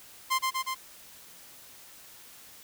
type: tone with echo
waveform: sawtooth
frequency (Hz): 1046.5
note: C6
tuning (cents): 0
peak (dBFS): -20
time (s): 0.3-0.39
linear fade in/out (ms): 20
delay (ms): 120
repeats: 3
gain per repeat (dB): -2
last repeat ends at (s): 0.75
effects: white hiss -51 dBFS RMS until 2.63 s